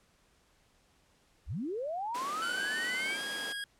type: linear sweep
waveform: sine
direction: up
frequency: 34.65 to 2357 Hz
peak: -33 dBFS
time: 1.46-3.18 s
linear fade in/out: 50 ms
type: high-pass noise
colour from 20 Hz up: pink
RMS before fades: -43 dBFS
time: 2.14-3.53 s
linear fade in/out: 10 ms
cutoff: 220 Hz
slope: 24 dB/octave
type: tone with pitch glide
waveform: 25% pulse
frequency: 1504 to 1640.1 Hz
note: F#6 to G#6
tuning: +28 to -22 cents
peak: -32 dBFS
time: 2.42-3.64 s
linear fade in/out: 2 ms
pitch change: +150 cents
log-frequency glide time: 2.94-3.23 s
effects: pink hiss -68 dBFS RMS until 3.79 s + low-pass 10000 Hz 12 dB/octave